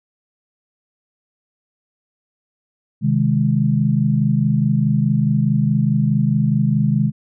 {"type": "chord", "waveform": "sine", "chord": "Ab major", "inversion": "first", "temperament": "equal", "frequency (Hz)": [130.81, 155.56, 207.7], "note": ["C3", "Eb3", "Ab3"], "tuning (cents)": [0, 0, 0], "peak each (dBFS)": -18, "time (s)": [3.01, 7.12], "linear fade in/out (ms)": 50, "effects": []}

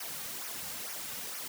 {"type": "noise with flanger", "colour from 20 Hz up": "white", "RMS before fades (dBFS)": -40, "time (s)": [0, 1.48], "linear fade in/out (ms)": 5, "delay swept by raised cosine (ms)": [0.25, 3.05], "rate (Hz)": 2.2, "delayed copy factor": -0.7, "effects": []}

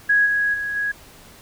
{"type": "tone with level steps", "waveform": "sine", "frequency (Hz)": 1661.2, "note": "G#6", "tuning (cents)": 0, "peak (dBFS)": [-13, -17, -23, -20], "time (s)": [0.09, 0.92], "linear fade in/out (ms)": 10, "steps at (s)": [0.25, 0.53, 0.75], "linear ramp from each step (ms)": 20, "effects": ["pink hiss -46 dBFS RMS until 1.41 s"]}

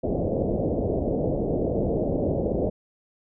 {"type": "low-pass noise", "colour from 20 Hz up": "white", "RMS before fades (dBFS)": -25, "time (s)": [0.03, 2.7], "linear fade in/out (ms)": 10, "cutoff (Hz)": 620, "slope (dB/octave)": 48, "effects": []}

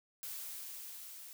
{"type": "noise with level ramp", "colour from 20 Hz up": "blue", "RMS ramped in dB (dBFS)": [-43, -51], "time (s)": [0.23, 1.33], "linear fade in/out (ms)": 0, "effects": []}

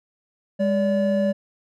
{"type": "tone pair together", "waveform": "triangle", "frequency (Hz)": [203.3, 575], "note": ["G#3", "D5"], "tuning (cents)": [-37, -37], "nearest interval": "octave + tritone", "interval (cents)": 1800, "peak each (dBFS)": -19, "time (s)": [0.59, 1.33], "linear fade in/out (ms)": 20, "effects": []}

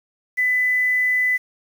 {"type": "tone with quantisation", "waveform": "sine", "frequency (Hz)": 2000, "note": "B6", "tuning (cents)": 21, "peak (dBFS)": -16, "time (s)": [0.37, 1.38], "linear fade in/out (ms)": 20, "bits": 7, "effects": []}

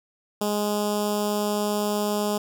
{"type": "tone with notch filter", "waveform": "10% pulse", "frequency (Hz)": 207.8, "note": "G#3", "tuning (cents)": 1, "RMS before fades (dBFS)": -25, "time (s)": [0.41, 2.38], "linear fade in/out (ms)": 5, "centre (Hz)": 1900, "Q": 0.54, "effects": []}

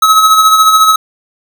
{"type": "tone with tremolo", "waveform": "square", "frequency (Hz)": 1284, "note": "E6", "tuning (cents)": -46, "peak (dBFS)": -3, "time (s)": [0.02, 0.96], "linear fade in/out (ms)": 5, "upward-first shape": "sine", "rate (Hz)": 14, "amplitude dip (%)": 45, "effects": []}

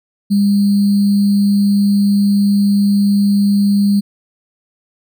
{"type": "tone with sample-and-hold", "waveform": "sine", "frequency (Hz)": 201.5, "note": "G3", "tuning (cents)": 48, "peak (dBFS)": -9, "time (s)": [0.3, 4.01], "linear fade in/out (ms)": 20, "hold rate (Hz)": 4410, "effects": []}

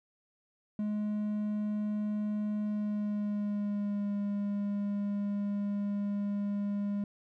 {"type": "tone with pitch glide", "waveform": "triangle", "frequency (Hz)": [210, 203.1], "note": ["G#3", "G#3"], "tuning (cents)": [19, -38], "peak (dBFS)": -28, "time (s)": [0.79, 7.04], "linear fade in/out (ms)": 2, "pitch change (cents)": -57, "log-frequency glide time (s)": [2.65, 4.14], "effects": []}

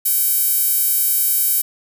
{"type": "tone with high-pass filter", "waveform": "sawtooth", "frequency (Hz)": 770, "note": "G5", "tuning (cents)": -31, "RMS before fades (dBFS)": -17, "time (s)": [0.05, 1.62], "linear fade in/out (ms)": 10, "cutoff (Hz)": 12000, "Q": 1.3, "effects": []}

